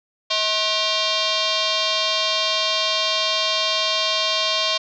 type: tone with frequency modulation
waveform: sine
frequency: 216.8 Hz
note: A3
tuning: 25 cents flat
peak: -18 dBFS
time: 0.3-4.78 s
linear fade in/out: 10 ms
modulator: 856 Hz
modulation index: 5.5
effects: none